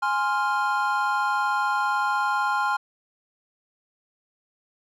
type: chord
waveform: triangle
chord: F minor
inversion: first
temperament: equal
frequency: 830.6 / 1046.5 / 1396.9 Hz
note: Ab5 / C6 / F6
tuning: 0 / 0 / 0 cents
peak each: -24 dBFS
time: 0.02-2.77 s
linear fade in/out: 10 ms
effects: none